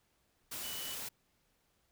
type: tone in noise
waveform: sine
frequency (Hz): 2966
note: F#7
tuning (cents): +4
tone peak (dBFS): -45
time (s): 0.63-0.95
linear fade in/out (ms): 10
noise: white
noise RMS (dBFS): -42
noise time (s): 0.51-1.09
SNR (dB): -6
effects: pink hiss -75 dBFS RMS until 1.91 s